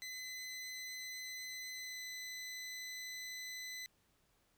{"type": "tone with pitch glide", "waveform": "20% pulse", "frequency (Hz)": [2024, 2012], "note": ["B6", "B6"], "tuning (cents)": [42, 32], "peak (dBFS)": -39, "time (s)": [0.02, 3.86], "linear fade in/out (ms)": 0, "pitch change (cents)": -10, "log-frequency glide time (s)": [1.79, 2.01], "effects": ["pink hiss -75 dBFS RMS until 4.57 s"]}